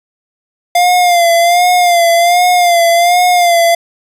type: tone with vibrato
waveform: square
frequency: 698.5 Hz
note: F5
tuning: in tune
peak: -7 dBFS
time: 0.75-3.75 s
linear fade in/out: 5 ms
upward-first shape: sine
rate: 1.3 Hz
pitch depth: 55 cents each way
effects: resampled to 32000 Hz